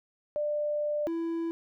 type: tone pair in turn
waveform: sine / triangle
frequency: 594 / 332.2 Hz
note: D5 / E4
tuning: +20 / +13 cents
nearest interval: minor seventh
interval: 1007 cents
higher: first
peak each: -27 dBFS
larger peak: neither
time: 0.36-1.07 / 1.07-1.51 s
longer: first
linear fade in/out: 0 ms
effects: none